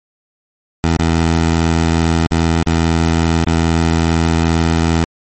15% pulse tone with dropouts, 82.41 Hz, E2, in tune, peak -5 dBFS, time 0.84-5.04 s, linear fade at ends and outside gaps 0 ms, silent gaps 0.968-0.991 / 2.267-2.311 / 2.629-2.664 / 3.444-3.466 s, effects MP3 32 kbps

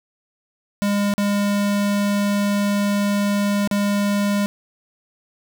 square tone with dropouts, 203.1 Hz, G#3, 38 cents flat, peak -18 dBFS, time 0.82-4.46 s, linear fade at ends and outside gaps 0 ms, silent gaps 1.138-1.18 / 3.675-3.712 s, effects none

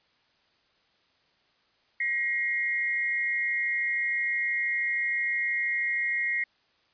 sine tone pair together, 1900 / 2133 Hz, A#6 / C7, +33 / +33 cents, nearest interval major second, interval 200 cents, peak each -28 dBFS, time 2-6.44 s, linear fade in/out 5 ms, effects white hiss -67 dBFS RMS until 6.93 s + resampled to 11025 Hz

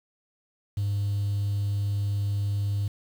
triangle tone, 101.2 Hz, G#2, 44 cents flat, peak -21 dBFS, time 0.77-2.88 s, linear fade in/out 5 ms, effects tanh soft clip ceiling -20 dBFS + 8-bit

